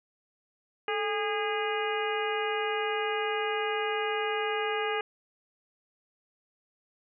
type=harmonic tone with a mistuned harmonic; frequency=410 Hz; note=G#4; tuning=22 cents flat; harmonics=1 / 2 / 3 / 4 / 5 / 6 / 7; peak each=-31 / -34 / -36 / -37 / -38 / -39 / -39 dBFS; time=0.88-5.01 s; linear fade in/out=2 ms; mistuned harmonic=1; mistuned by=+100 cents; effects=none